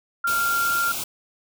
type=tone; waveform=sine; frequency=1388 Hz; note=F6; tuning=11 cents flat; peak=-20 dBFS; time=0.24-0.92 s; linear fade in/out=5 ms
type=band-stop noise; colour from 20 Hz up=white; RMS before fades=-29 dBFS; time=0.27-1.04 s; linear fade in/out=5 ms; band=1500 to 2200 Hz; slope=96 dB/octave
effects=none